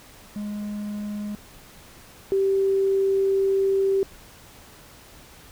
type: tone pair in turn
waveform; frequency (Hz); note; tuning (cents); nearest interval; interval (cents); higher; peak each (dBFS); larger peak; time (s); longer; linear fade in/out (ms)
triangle / sine; 207.7 / 389.2; G#3 / G4; 0 / -12; major seventh; 1088; second; -26 / -18; second; 0.36-1.35 / 2.32-4.03; second; 0
effects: pink hiss -48 dBFS RMS until 5.51 s